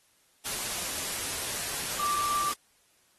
sine tone in noise, 1174.7 Hz, D6, in tune, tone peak -27 dBFS, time 1.99-2.52 s, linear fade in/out 10 ms, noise white, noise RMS -33 dBFS, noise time 0.45-2.54 s, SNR +3 dB, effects white hiss -66 dBFS RMS until 3.18 s + AAC 32 kbps

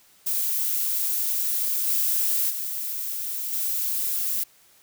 violet noise with level steps, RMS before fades -25 / -23 / -30 / -26 dBFS, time 0.26-4.44 s, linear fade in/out 10 ms, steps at 1.86 / 2.49 / 3.52 s, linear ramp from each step 20 ms, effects white hiss -57 dBFS RMS until 4.82 s

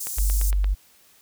pink high-pass noise, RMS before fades -31 dBFS, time 0-0.51 s, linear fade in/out 10 ms, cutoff 6700 Hz, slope 24 dB/octave
click train, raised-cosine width 0.3 ms, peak -19 dBFS, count 6, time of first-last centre 0.07-0.643 s, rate 8.72 Hz
sine tone, 48.64 Hz, G1, 13 cents flat, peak -18 dBFS, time 0.17-0.75 s, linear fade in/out 20 ms
effects white hiss -56 dBFS RMS until 1.21 s

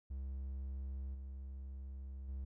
triangle tone with level steps, 66.8 Hz, C2, 36 cents sharp, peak -38 / -42 / -38 dBFS, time 0.1-2.45 s, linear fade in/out 10 ms, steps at 1.14 / 2.28 s, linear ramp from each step 10 ms, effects none

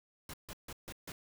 pink noise bursts, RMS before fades -45 dBFS, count 5, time 0.29-1.12 s, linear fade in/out 2 ms, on 46 ms, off 150 ms, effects none

